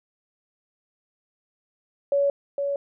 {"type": "tone with echo", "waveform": "sine", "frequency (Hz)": 563, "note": "C#5", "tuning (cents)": 27, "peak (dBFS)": -18, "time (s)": [2.12, 2.3], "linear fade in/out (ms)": 2, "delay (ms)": 460, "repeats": 1, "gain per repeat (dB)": -5, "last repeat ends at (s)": 2.76, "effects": []}